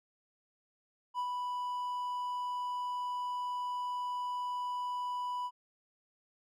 triangle tone with ADSR envelope, 987.8 Hz, B5, in tune, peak -29 dBFS, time 1.14-5.51 s, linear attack 49 ms, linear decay 65 ms, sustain -3 dB, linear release 52 ms, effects none

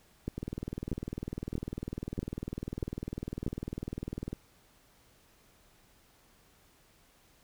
two click trains, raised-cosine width 3 ms, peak -20 / -23 dBFS, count 6 / 80, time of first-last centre 0.28-3.465 / 0.38-4.33 s, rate 1.57 / 20 Hz, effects pink hiss -64 dBFS RMS until 7.43 s

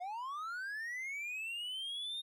triangle linear sweep, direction up, 695 to 3700 Hz, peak -37 dBFS, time 0-2.22 s, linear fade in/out 20 ms, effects none

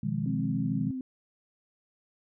sine chord, F half-diminished seventh, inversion second, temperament equal, 123.47 / 155.56 / 174.61 / 207.7 Hz, Cb3 / Eb3 / F3 / Ab3, 0 / 0 / 0 / 0 cents, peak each -34 / -32 / -35 / -32 dBFS, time 0.03-0.91 s, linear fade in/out 5 ms
sine tone with vibrato, 261.6 Hz, C4, in tune, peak -32 dBFS, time 0.26-1.01 s, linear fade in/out 2 ms, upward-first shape sine, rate 6.6 Hz, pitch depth 27 cents each way
effects none

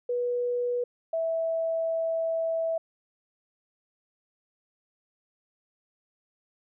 sine tone pair in turn, 487.6 / 655 Hz, B4 / E5, -22 / -11 cents, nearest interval perfect fourth, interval 511 cents, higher second, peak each -25 dBFS, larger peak neither, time 0.09-0.84 / 1.13-2.78 s, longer second, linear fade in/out 5 ms, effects none

